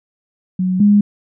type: tone pair in turn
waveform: sine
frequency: 184.5 / 205.4 Hz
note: F#3 / G#3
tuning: -5 / -19 cents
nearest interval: major second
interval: 186 cents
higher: second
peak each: -14 / -7 dBFS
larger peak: second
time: 0.59-0.8 / 0.8-1.01 s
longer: neither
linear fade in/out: 5 ms
effects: none